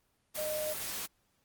sine tone in noise, 612 Hz, D#5, 29 cents flat, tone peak -33 dBFS, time 0.37-0.74 s, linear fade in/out 20 ms, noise white, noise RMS -38 dBFS, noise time 0.34-1.07 s, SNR +2 dB, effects pink hiss -74 dBFS RMS until 1.44 s + Opus 24 kbps

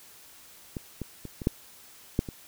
clicks, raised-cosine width 3 ms, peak -20 / -20 / -25 / -23 / -9 / -10 / -23 dBFS, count 7, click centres 0.768 / 1.017 / 1.253 / 1.418 / 1.471 / 2.191 / 2.288 s, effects white hiss -52 dBFS RMS until 2.47 s

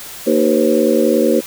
harmonic tone with a mistuned harmonic, 77 Hz, D#2, 17 cents flat, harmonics 3 / 4 / 5 / 6 / 7, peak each -17 / -17 / -17 / -17 / -17 dBFS, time 0.26-1.41 s, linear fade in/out 20 ms, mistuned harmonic 6, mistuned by +96 cents, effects white hiss -32 dBFS RMS until 1.46 s

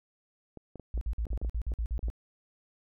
clicks, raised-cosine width 2 ms, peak -30 dBFS, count 12, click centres 0.573 / 0.757 / 0.797 / 0.977 / 1.268 / 1.331 / 1.376 / 1.416 / 1.448 / 1.719 / 1.992 / 2.084 s
sine tone bursts, 56.2 Hz, A1, 37 cents sharp, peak -28 dBFS, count 10, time 0.94-2.101 s, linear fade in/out 0 ms, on 72 ms, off 49 ms
effects none

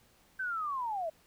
sine linear sweep, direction down, 1562 to 615 Hz, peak -32 dBFS, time 0.39-1.1 s, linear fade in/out 10 ms, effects pink hiss -65 dBFS RMS until 1.26 s

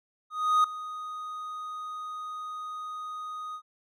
triangle tone with ADSR envelope, 1244.5 Hz, D#6, in tune, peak -16 dBFS, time 0.3-3.62 s, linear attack 340 ms, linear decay 4 ms, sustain -17 dB, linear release 74 ms, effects none

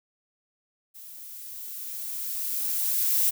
violet noise with level ramp, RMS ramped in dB -45 to -22 dBFS, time 0.94-3.31 s, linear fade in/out 20 ms, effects none

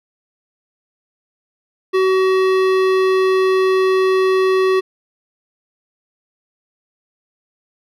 sine tone with hard clipping, 377.4 Hz, F#4, 34 cents sharp, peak -14 dBFS, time 1.93-4.81 s, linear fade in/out 20 ms, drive 16 dB, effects none

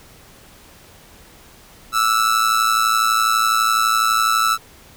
45% pulse tone with amplitude modulation, 1318.5 Hz, E6, in tune, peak -11 dBFS, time 1.92-4.58 s, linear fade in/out 50 ms, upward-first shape sine, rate 112 Hz, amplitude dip 75%, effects pink hiss -46 dBFS RMS until 4.96 s

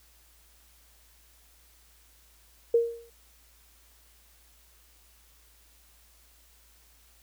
sine tone with exponential decay, 466.2 Hz, A#4, in tune, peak -16 dBFS, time 2.74-3.1 s, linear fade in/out 5 ms, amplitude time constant 77 ms, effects added 57 Hz sine -61 dBFS peak until 7.22 s + white hiss -61 dBFS RMS until 7.22 s

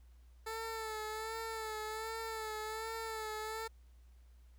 15% pulse tone with vibrato, 440.5 Hz, A4, 2 cents sharp, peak -33 dBFS, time 0.46-3.68 s, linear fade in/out 10 ms, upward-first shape sine, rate 1.3 Hz, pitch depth 41 cents each way, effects added 60 Hz sine -57 dBFS peak until 4.58 s + pink hiss -75 dBFS RMS until 4.58 s

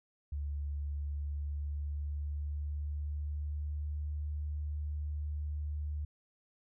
sine tone with pitch glide, 72.2 to 74.49 Hz, D2 to D2, -29 to +25 cents, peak -34 dBFS, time 0.32-6.05 s, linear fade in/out 5 ms, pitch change +54 cents, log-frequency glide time 0.72-4.13 s, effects none

